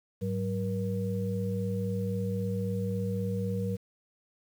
sine tone cluster, 103.9 / 187.7 / 475.8 Hz, G#2 / F#3 / A#4, +1 / +25 / +35 cents, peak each -32 / -32 / -35 dBFS, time 0.21-3.77 s, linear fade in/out 20 ms, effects 9-bit

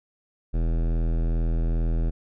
sine tone with hard clipping, 41.2 Hz, E1, in tune, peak -23 dBFS, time 0.53-2.11 s, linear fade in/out 20 ms, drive 18 dB, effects none

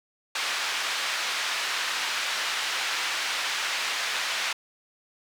pink band-pass noise, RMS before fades -29 dBFS, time 0.35-4.53 s, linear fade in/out 5 ms, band 1400 to 4900 Hz, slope 12 dB/octave, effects none

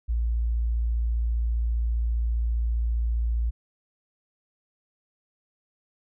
sine tone, 57.5 Hz, A#1, 23 cents flat, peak -22 dBFS, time 0.08-3.51 s, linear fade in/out 20 ms, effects none

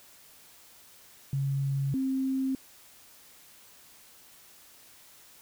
sine tone pair in turn, 137.6 / 265.2 Hz, C#3 / C4, -12 / +23 cents, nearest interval major seventh, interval 1135 cents, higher second, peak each -26 dBFS, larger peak neither, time 1.33-1.94 / 1.94-2.55 s, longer neither, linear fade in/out 2 ms, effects white hiss -55 dBFS RMS until 5.41 s

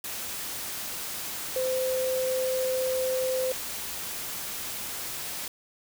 sine tone in noise, 516 Hz, C5, 24 cents flat, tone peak -25 dBFS, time 1.56-3.52 s, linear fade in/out 2 ms, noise white, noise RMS -35 dBFS, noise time 0.04-5.48 s, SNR +7 dB, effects none

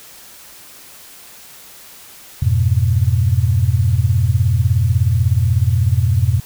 sine chord, F diminished, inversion none, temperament equal, 87.31 / 103.83 / 123.47 Hz, F2 / Ab2 / Cb3, 0 / 0 / 0 cents, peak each -16 dBFS, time 2.42-6.4 s, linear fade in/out 5 ms, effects white hiss -40 dBFS RMS until 6.45 s

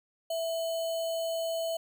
sine tone with sample-and-hold, 659.3 Hz, E5, in tune, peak -29 dBFS, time 0.3-1.77 s, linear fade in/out 5 ms, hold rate 3675 Hz, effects none

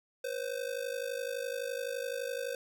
square ring-modulated tone, 514 Hz, C5, 31 cents flat, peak -32 dBFS, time 0.24-2.55 s, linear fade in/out 2 ms, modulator 25.9 Hz, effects none

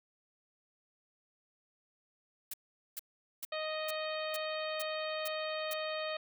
blue noise bursts, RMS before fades -40 dBFS, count 8, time 2.51-5.736 s, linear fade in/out 5 ms, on 27 ms, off 430 ms
harmonic tone, 622.3 Hz, D#5, in tune, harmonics 1 / 2 / 3 / 4 / 5 / 6 / 7, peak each -37 / -43 / -45 / -45 / -47 / -47 / -48 dBFS, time 3.52-6.17 s, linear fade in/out 5 ms
effects none

